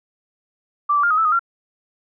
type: tone with pitch steps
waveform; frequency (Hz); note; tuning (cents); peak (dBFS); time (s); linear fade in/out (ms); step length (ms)
sine; 1171 / 1159 / 1403 / 1255 / 1316 / 1242 / 1373; D6 / D6 / F6 / D#6 / E6 / D#6 / F6; -5 / -23 / +8 / +15 / -3 / -3 / -30; -14; 0.89-1.394; 10; 72
effects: none